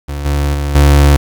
35% pulse tone with level steps, 71.6 Hz, D2, 43 cents flat, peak -17 / -10 / -13 / -3 dBFS, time 0.08-1.17 s, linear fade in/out 10 ms, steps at 0.25 / 0.54 / 0.75 s, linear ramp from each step 5 ms, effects 7-bit

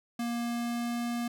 square tone with pitch glide, 236.2 to 237.7 Hz, A#3 to A#3, +23 to +34 cents, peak -31 dBFS, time 0.19-1.28 s, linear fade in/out 5 ms, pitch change +11 cents, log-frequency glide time 0.29-1.04 s, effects none

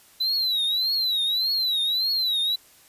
triangle tone with vibrato, 3983 Hz, B7, 14 cents sharp, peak -20 dBFS, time 0.2-2.56 s, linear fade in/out 10 ms, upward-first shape triangle, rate 1.7 Hz, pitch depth 160 cents each way, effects white hiss -54 dBFS RMS until 2.88 s + resampled to 32000 Hz

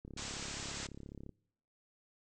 click train, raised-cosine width 3 ms, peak -35 dBFS, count 44, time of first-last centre 0.05-1.293 s, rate 34.6 Hz
white low-pass noise, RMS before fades -44 dBFS, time 0.17-0.87 s, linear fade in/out 5 ms, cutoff 8000 Hz, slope 96 dB/octave
effects noise-tail reverb RT60 0.8 s tail -26 dB re dry

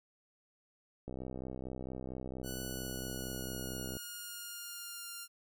click train, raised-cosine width 2 ms, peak -29 dBFS, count 187, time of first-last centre 1.08-3.968 s, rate 64.4 Hz
5% pulse tone with pitch glide, 1480 to 1396.9 Hz, F#6 to F6, 0 to 0 cents, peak -32 dBFS, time 2.43-5.28 s, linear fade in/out 50 ms, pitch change -100 cents, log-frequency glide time 2.61-5.11 s
effects none

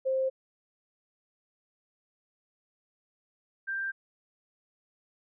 sine tone pair in turn, 527 / 1579.2 Hz, C5 / G6, +12 / +12 cents, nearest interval octave + perfect fifth, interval 1900 cents, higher second, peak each -25 / -30 dBFS, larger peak first, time 0.05-0.3 / 3.67-3.92 s, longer neither, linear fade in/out 20 ms, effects none

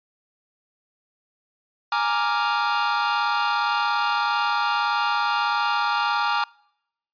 45% pulse chord, Bb dominant seventh, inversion third, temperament equal, 830.6 / 932.3 / 1174.7 / 1396.9 Hz, Ab5 / Bb5 / D6 / F6, 0 / 0 / 0 / 0 cents, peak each -26 dBFS, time 1.92-6.44 s, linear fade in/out 2 ms, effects noise-tail reverb RT60 0.8 s tail -26 dB re dry + resampled to 11025 Hz

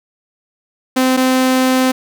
sawtooth tone pair in turn, 258.4 / 258.4 Hz, C4 / C4, -21 / -21 cents, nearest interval unison, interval 0 cents, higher neither, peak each -7 dBFS, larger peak neither, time 0.96-1.17 / 1.17-1.92 s, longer second, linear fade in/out 10 ms, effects none

